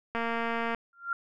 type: click train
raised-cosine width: 0.5 ms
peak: -17 dBFS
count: 139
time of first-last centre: 0.15-0.747 s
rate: 231 Hz
type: tone with exponential growth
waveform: sine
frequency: 1386 Hz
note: F6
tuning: 14 cents flat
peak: -24 dBFS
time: 0.93-1.13 s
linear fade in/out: 2 ms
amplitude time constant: 43 ms
effects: none